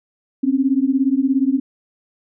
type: beating tone pair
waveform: sine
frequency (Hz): 260 / 277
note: C4 / C#4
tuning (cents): -11 / -1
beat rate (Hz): 17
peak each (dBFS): -17 / -17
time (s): 0.43-1.6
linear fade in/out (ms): 10
effects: none